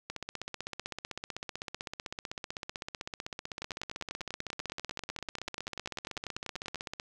two click trains, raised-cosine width 0.2 ms, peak -20 / -20 dBFS, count 33 / 110, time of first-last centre 3.62-6.757 / 0.1-6.999 s, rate 10.2 / 15.8 Hz, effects none

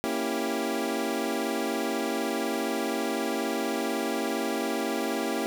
25% pulse chord, A# diminished seventh, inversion none, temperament equal, 233.1 / 277.2 / 329.6 / 392 Hz, A#3 / C#4 / E4 / G4, 0 / 0 / 0 / 0 cents, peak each -29 dBFS, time 0.04-5.46 s, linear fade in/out 0 ms, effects none

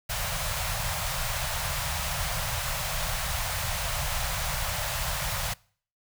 pink band-stop noise, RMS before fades -30 dBFS, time 0.09-5.54 s, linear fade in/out 10 ms, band 160 to 560 Hz, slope 48 dB/octave, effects noise-tail reverb RT60 0.5 s tail -24 dB re dry

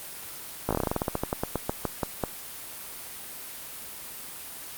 slowing click train, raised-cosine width 1 ms, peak -11 dBFS, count 21, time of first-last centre 0.69-2.237 s, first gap 17 ms, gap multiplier 1.14, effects white hiss -40 dBFS RMS until 4.77 s + Opus 32 kbps

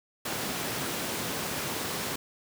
pink high-pass noise, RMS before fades -33 dBFS, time 0.25-2.16 s, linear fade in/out 5 ms, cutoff 150 Hz, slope 12 dB/octave, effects none

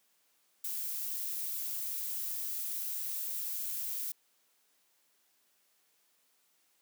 violet noise, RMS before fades -37 dBFS, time 0.64-4.12 s, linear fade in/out 5 ms, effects white hiss -72 dBFS RMS until 6.81 s + high-pass 200 Hz 12 dB/octave

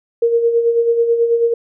sine tone with tremolo, 466.2 Hz, A#4, in tune, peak -9 dBFS, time 0.22-1.54 s, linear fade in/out 5 ms, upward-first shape sine, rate 9.2 Hz, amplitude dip 55%, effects none

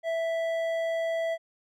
sine tone with hard clipping, 659.3 Hz, E5, in tune, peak -28 dBFS, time 0.03-1.38 s, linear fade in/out 50 ms, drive 8 dB, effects none

